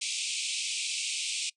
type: band-pass noise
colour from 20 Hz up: pink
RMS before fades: -33 dBFS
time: 0.01-1.5 s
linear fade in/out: 10 ms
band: 2300 to 9200 Hz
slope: 96 dB/octave
effects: noise-tail reverb RT60 0.1 s tail -22 dB re dry